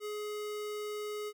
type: tone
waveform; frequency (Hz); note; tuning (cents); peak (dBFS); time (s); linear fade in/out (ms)
square; 420; G#4; +19; -37; 0-1.33; 50
effects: none